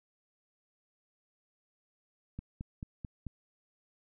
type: click train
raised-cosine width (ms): 5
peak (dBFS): -27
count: 5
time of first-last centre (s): 2.39-3.267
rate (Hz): 4.56
effects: none